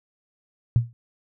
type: tone with exponential decay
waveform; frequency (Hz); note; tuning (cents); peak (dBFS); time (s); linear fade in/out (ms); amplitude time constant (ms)
sine; 117.6; A#2; +16; -11; 0.76-0.93; 0; 35
effects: none